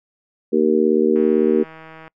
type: harmonic tone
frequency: 77.78 Hz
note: D#2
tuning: in tune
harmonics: 3 / 4 / 5 / 6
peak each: -19 / -20 / -17 / -19 dBFS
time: 0.52-1.64 s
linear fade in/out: 20 ms
type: click train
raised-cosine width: 0.5 ms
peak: -25 dBFS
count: 148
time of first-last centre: 1.16-2.079 s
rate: 160 Hz
effects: noise-tail reverb RT60 0.1 s tail -26 dB re dry